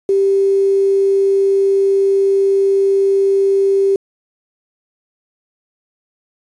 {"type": "tone with quantisation", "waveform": "sine", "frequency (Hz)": 392, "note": "G4", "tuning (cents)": 0, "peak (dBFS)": -10, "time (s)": [0.09, 3.96], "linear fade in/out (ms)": 2, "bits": 6, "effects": ["resampled to 22050 Hz"]}